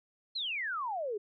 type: exponential sweep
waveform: sine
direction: down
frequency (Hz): 4290 to 392.4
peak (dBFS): -32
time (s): 0.35-1.18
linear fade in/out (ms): 10
effects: MP3 96 kbps